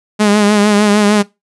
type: tone with vibrato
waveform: sawtooth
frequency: 207.7 Hz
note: G#3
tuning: in tune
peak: -4 dBFS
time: 0.19-1.23 s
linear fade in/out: 20 ms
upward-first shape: triangle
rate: 6.6 Hz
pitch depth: 51 cents each way
effects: noise-tail reverb RT60 0.2 s tail -20 dB re dry + resampled to 24000 Hz